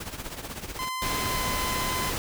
pink noise with tremolo, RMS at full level -34 dBFS, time 0-0.89 s, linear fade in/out 5 ms, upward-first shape triangle, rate 16 Hz, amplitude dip 75%
sawtooth tone with pitch glide, 1030 to 1021.7 Hz, C6 to C6, -28 to -42 cents, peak -26 dBFS, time 0.79-2.1 s, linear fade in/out 0 ms, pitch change -14 cents, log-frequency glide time 1.22-1.45 s
pink noise, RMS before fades -30 dBFS, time 1.02-2.18 s, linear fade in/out 0 ms
effects none

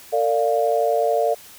sine chord, Bb major, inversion none, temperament equal with one note detuned, 454.2 / 587.3 / 698.5 Hz, Bb4 / D5 / F5, -45 / 0 / 0 cents, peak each -21 dBFS, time 0.12-1.35 s, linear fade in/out 20 ms, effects white hiss -44 dBFS RMS until 1.58 s

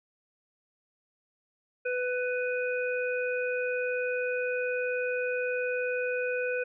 harmonic tone, 497.9 Hz, B4, 14 cents sharp, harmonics 1 / 3 / 5, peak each -29 / -34 / -36 dBFS, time 1.85-6.64 s, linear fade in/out 10 ms, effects none

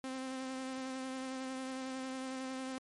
sawtooth tone with vibrato, 261.6 Hz, C4, in tune, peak -35 dBFS, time 0.04-2.78 s, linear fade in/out 0 ms, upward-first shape sine, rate 11 Hz, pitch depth 18 cents each way, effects MP3 48 kbps

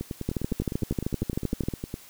two click trains, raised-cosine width 3 ms, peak -13 / -18 dBFS, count 19 / 20, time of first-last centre 0.29-1.685 / 0.01-1.941 s, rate 12.9 / 9.84 Hz, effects white hiss -50 dBFS RMS until 2.09 s

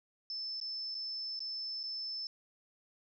sine tone with dropouts, 5270 Hz, E8, 1 cent flat, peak -37 dBFS, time 0.3-2.27 s, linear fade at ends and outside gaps 1 ms, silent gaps 0.601-0.613 / 0.945-0.95 / 1.392-1.404 / 1.831-1.837 s, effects none

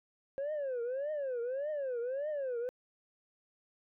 sine tone with vibrato, 536 Hz, C5, 42 cents sharp, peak -31 dBFS, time 0.38-2.69 s, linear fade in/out 0 ms, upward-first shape triangle, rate 1.7 Hz, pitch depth 260 cents each way, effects tanh soft clip ceiling -32 dBFS

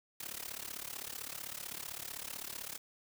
white noise with amplitude modulation, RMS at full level -40 dBFS, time 0.2-2.78 s, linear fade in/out 5 ms, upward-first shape sine, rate 35.7 Hz, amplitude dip 90%, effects none

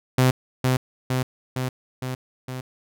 sawtooth tone with echo, 128.4 Hz, C3, 32 cents flat, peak -11 dBFS, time 0.18-0.31 s, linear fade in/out 5 ms, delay 460 ms, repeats 5, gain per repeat -3 dB, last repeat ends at 2.61 s, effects none

